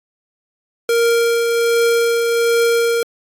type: tone with tremolo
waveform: square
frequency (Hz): 466.2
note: A#4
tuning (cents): 0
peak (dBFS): -12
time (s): 0.89-3.03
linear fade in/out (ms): 2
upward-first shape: triangle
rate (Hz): 1.3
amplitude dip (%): 35
effects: AAC 64 kbps